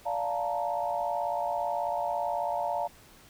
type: chord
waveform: sine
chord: Bb major seventh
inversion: first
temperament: just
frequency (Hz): 582.7 / 699.2 / 874.1 / 932.3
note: D5 / F5 / A5 / Bb5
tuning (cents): -14 / +2 / -12 / 0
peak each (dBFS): -34 / -31 / -34 / -35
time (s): 0.05-2.88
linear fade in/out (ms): 20
effects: pink hiss -55 dBFS RMS until 3.29 s